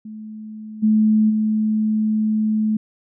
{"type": "tone with level steps", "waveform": "sine", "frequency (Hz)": 216, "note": "A3", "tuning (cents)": -32, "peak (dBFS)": [-31, -12, -16], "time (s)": [0.05, 2.77], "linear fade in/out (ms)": 5, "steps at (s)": [0.82, 1.29], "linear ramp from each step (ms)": 20, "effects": []}